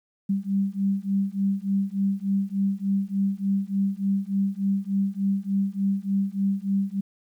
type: beating tone pair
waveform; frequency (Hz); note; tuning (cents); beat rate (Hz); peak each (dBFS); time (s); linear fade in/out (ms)
sine; 194.9 / 198.3; G3 / G3; -10 / +20; 3.4; -25; 0.29-7.01; 10
effects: 10-bit